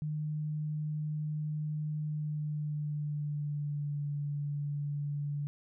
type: tone with pitch glide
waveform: sine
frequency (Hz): 152 to 144.97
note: D#3 to D3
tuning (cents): -40 to -22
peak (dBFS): -32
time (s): 0.02-5.47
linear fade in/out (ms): 0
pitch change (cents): -82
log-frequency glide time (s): 2-4.07
effects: none